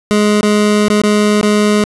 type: tone with dropouts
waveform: 25% pulse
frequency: 209.2 Hz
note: G#3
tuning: 13 cents sharp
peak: -5 dBFS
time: 0.11-1.84 s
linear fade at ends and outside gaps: 0 ms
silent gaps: 0.41-0.431 / 0.884-0.901 / 1.017-1.036 / 1.412-1.43 s
effects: resampled to 24000 Hz + 7-bit